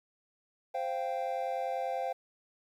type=chord; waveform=triangle; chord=C suspended fourth; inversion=none; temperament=equal with one note detuned; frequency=523.3 / 693.6 / 784 Hz; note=C5 / F5 / G5; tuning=0 / -12 / 0 cents; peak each=-34 dBFS; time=0.74-2.13 s; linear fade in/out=10 ms; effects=11-bit